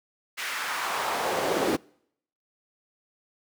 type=noise with high-pass filter sweep; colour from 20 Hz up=brown; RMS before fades=-28 dBFS; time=0.37-1.77 s; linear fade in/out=20 ms; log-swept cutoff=2000 to 340 Hz; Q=1.6; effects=noise-tail reverb RT60 0.7 s tail -26 dB re dry